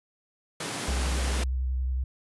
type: high-pass noise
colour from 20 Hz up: pink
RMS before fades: -33 dBFS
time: 0.6-1.44 s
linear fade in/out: 5 ms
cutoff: 130 Hz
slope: 24 dB/octave
type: tone with vibrato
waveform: sine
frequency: 64.1 Hz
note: C2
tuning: 35 cents flat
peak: -25 dBFS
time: 0.88-2.04 s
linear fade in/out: 5 ms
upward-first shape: square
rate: 11 Hz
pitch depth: 23 cents each way
effects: resampled to 24000 Hz